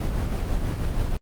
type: noise with tremolo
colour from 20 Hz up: brown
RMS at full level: -23 dBFS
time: 0-1.17 s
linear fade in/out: 5 ms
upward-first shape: triangle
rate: 6.2 Hz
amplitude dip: 40%
effects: Opus 24 kbps